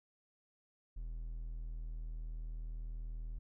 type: tone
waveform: triangle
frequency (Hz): 40.17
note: E1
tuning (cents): -44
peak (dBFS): -38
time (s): 0.96-3.39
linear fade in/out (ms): 10
effects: none